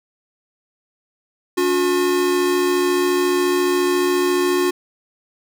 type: tone pair together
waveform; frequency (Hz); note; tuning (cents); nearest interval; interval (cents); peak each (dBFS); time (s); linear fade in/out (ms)
square; 285.9 / 360.2; D4 / F#4; -46 / -46; major third; 400; -24 / -17; 1.57-4.71; 10
effects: none